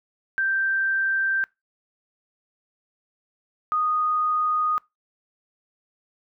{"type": "tone pair in turn", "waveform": "sine", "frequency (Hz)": [1568, 1238.3], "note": ["G6", "D#6"], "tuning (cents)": [0, -9], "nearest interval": "major third", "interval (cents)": 409, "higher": "first", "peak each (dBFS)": -20, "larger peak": "neither", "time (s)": [[0.38, 1.44], [3.72, 4.78]], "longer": "neither", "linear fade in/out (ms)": 0, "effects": ["noise-tail reverb RT60 0.2 s tail -23 dB re dry"]}